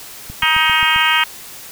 click train, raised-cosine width 5 ms, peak -19 dBFS, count 6, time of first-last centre 0.3-0.961 s, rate 7.56 Hz
harmonic tone, 315.1 Hz, D#4, 22 cents sharp, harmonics 3 / 4 / 5 / 6 / 7 / 8 / 9 / 10, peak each -20 / -20 / -20 / -20 / -20 / -20 / -20 / -20 dBFS, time 0.42-1.24 s, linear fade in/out 5 ms
effects white hiss -35 dBFS RMS until 1.71 s

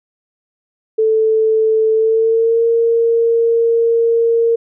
sine tone with pitch glide, 440 to 461.6 Hz, A4 to A#4, 0 to -17 cents, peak -10 dBFS, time 0.98-4.56 s, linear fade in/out 10 ms, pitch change +83 cents, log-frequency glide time 1.93-2.64 s, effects none

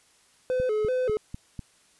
triangle tone with vibrato, 466.2 Hz, A#4, in tune, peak -21 dBFS, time 0.5-1.17 s, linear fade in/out 0 ms, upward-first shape square, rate 2.6 Hz, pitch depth 150 cents each way
click train, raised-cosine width 5 ms, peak -22 dBFS, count 5, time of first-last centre 0.6-1.593 s, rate 4.03 Hz
effects white hiss -61 dBFS RMS until 1.99 s + resampled to 24000 Hz

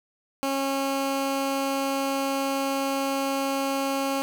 15% pulse tone, 273.1 Hz, C#4, 26 cents flat, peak -18 dBFS, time 0.43-4.22 s, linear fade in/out 0 ms, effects none

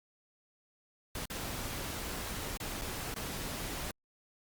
pink noise with dropouts, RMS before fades -39 dBFS, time 1.15-3.91 s, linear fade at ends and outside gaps 1 ms, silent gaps 1.255-1.301 / 2.572-2.602 / 2.813-2.819 / 3.141-3.162 s, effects Opus 48 kbps

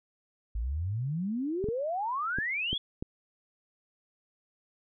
sine exponential sweep, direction up, 51.3 to 3472 Hz, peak -29 dBFS, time 0.55-2.78 s, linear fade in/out 5 ms
clicks, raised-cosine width 3 ms, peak -21 dBFS, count 5, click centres 1.642 / 1.687 / 2.386 / 2.73 / 3.025 s
effects none

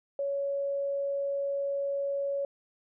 sine tone, 559 Hz, C#5, 14 cents sharp, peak -28 dBFS, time 0.19-2.45 s, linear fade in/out 2 ms, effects none

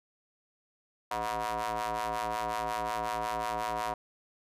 sawtooth ring-modulated tone, 112.3 Hz, A2, 36 cents sharp, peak -24 dBFS, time 1.11-3.94 s, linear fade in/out 5 ms, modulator 845 Hz, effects resampled to 32000 Hz

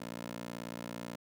15% pulse tone with high-pass filter, 58.27 Hz, A#1, in tune, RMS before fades -43 dBFS, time 0-1.16 s, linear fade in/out 10 ms, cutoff 250 Hz, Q 0.99, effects none

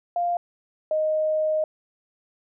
sine tone pair in turn, 698.5 / 621.4 Hz, F5 / D#5, 0 / -2 cents, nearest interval major second, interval 202 cents, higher first, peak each -21 / -20 dBFS, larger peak second, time 0.16-0.37 / 0.91-1.64 s, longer second, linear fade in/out 2 ms, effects none

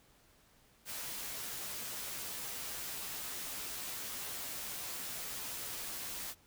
white noise with comb filter, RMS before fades -42 dBFS, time 0.85-6.35 s, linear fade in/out 50 ms, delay 13 ms, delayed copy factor -0.6, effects pink hiss -66 dBFS RMS until 6.46 s

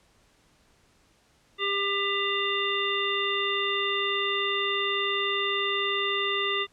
harmonic tone, 398.3 Hz, G4, 28 cents sharp, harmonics 1 / 3 / 5 / 7 / 9, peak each -31 / -31 / -31 / -31 / -31 dBFS, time 1.58-6.67 s, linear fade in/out 50 ms, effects pink hiss -63 dBFS RMS until 6.72 s + low-pass 9000 Hz 12 dB/octave

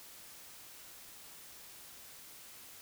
silence, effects white hiss -53 dBFS RMS until 2.81 s

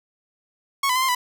sawtooth tone with pitch steps, 1102 / 1003 / 1034 / 1052 / 991 Hz, C#6 / B5 / C6 / C6 / B5, -11 / +26 / -21 / +9 / +6 cents, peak -15 dBFS, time 0.83-1.15 s, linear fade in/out 5 ms, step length 64 ms, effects none

